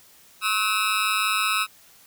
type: tone with amplitude modulation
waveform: 20% pulse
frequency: 1289 Hz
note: E6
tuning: 39 cents flat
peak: -12 dBFS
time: 0.41-1.67 s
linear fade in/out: 50 ms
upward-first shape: sine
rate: 205 Hz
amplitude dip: 85%
effects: white hiss -53 dBFS RMS until 2.06 s